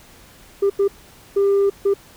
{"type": "tone bursts at uneven times", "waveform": "sine", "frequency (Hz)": 397.8, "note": "G4", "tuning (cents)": 25, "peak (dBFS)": -11, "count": 4, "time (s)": [[0.62, 0.7], [0.79, 0.88], [1.36, 1.7], [1.85, 1.94]], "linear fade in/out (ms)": 10, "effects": ["tanh soft clip ceiling -12 dBFS", "pink hiss -47 dBFS RMS until 2.16 s"]}